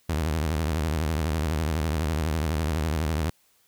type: tone with vibrato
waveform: sawtooth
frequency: 78.3 Hz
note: D#2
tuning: 11 cents sharp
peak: -20 dBFS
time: 0.09-3.3 s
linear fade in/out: 5 ms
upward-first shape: sine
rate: 12 Hz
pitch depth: 150 cents each way
effects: white hiss -64 dBFS RMS until 3.67 s

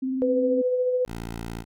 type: tone with vibrato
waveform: sine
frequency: 261.6 Hz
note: C4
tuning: in tune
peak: -24 dBFS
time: 0.02-0.62 s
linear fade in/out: 10 ms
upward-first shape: square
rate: 20 Hz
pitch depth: 23 cents each way
type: tone with tremolo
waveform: sine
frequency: 502 Hz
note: B4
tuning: 28 cents sharp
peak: -19 dBFS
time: 0.22-1.05 s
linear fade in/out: 0 ms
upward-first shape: sine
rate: 14 Hz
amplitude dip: 35%
type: tone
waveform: 10% pulse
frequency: 57 Hz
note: A#1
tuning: 38 cents flat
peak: -24 dBFS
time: 1.06-1.65 s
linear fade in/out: 50 ms
effects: none

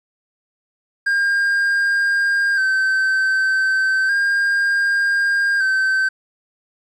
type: tone with vibrato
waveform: triangle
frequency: 1576 Hz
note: G6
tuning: 9 cents sharp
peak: -13 dBFS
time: 1.06-6.09 s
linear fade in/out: 10 ms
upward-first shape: square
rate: 0.33 Hz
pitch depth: 35 cents each way
effects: resampled to 24000 Hz + 9-bit

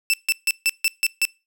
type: tone bursts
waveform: sawtooth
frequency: 2658 Hz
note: E7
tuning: 14 cents sharp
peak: -13 dBFS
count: 7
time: 0.1-1.252 s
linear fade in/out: 0 ms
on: 36 ms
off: 150 ms
effects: noise-tail reverb RT60 0.3 s tail -25 dB re dry

